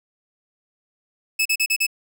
sawtooth tone bursts, 2602 Hz, E7, 23 cents flat, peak -14 dBFS, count 5, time 1.39-1.867 s, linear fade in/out 10 ms, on 65 ms, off 38 ms, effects none

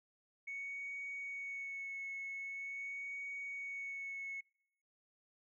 sine tone with vibrato, 2217 Hz, C#7, in tune, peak -40 dBFS, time 0.47-4.41 s, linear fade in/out 10 ms, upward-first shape sine, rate 0.44 Hz, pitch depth 18 cents each way, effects noise-tail reverb RT60 0.8 s tail -26 dB re dry + tanh soft clip ceiling -37 dBFS

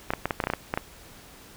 clicks, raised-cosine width 0.5 ms, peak -10 dBFS, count 11, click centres 0.105 / 0.136 / 0.256 / 0.308 / 0.402 / 0.439 / 0.471 / 0.501 / 0.536 / 0.739 / 0.775 s, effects pink hiss -49 dBFS RMS until 1.56 s

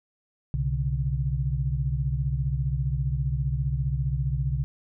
sine tone cluster, 64.3 / 128.6 / 143.6 Hz, C2 / C3 / D3, -30 / -30 / -39 cents, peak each -28 dBFS, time 0.54-4.64 s, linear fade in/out 0 ms, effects none

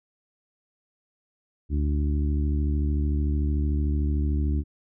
harmonic tone, 73.42 Hz, D2, in tune, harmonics 1 / 2 / 3 / 4 / 5, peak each -22 / -33 / -34 / -33 / -41 dBFS, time 1.69-4.64 s, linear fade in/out 50 ms, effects none

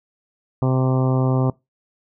harmonic tone, 130 Hz, C3, 11 cents flat, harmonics 1 / 2 / 3 / 4 / 5 / 6 / 7 / 8 / 9, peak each -17 / -23 / -27 / -29 / -31 / -33 / -34 / -35 / -36 dBFS, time 0.62-1.5 s, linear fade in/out 2 ms, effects noise-tail reverb RT60 0.2 s tail -22 dB re dry

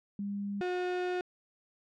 sine / 35% pulse tone pair in turn, 201.5 / 361.3 Hz, G3 / F#4, +48 / -41 cents, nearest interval minor seventh, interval 1011 cents, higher second, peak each -33 / -29 dBFS, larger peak second, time 0.19-0.61 / 0.61-1.21 s, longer second, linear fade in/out 2 ms, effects low-pass 3000 Hz 12 dB/octave

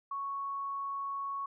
sine tone, 1108.7 Hz, C#6, in tune, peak -34 dBFS, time 0.11-1.46 s, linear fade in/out 5 ms, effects none

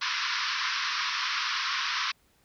pink band-pass noise, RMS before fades -30 dBFS, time 0.01-2.12 s, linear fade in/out 10 ms, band 1000 to 5700 Hz, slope 96 dB/octave, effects pink hiss -66 dBFS RMS until 2.44 s

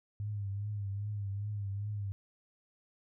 sine tone with vibrato, 101.7 Hz, G#2, 36 cents flat, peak -34 dBFS, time 0.2-2.12 s, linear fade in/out 0 ms, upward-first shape triangle, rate 2.5 Hz, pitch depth 71 cents each way, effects none

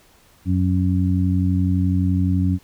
harmonic tone, 91.8 Hz, F#2, 13 cents flat, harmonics 1 / 2 / 3, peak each -18 / -21 / -23 dBFS, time 0.45-2.59 s, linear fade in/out 50 ms, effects pink hiss -54 dBFS RMS until 2.63 s

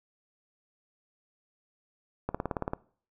click train, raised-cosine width 1 ms, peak -16 dBFS, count 9, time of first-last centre 2.29-2.734 s, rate 18 Hz, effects noise-tail reverb RT60 0.5 s tail -22 dB re dry

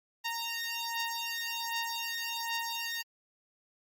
10% pulse beating tone pair, 925 / 926.3 Hz, A#5 / A#5, -14 / -11 cents, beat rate 1.3 Hz, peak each -28 / -28 dBFS, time 0.24-3.03 s, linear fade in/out 20 ms, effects Opus 48 kbps

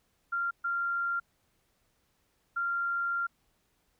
sine tone bursts at uneven times, 1387 Hz, F6, 12 cents flat, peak -28 dBFS, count 3, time 0.32-0.51 / 0.64-1.2 / 2.56-3.27 s, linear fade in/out 10 ms, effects pink hiss -73 dBFS RMS until 3.99 s

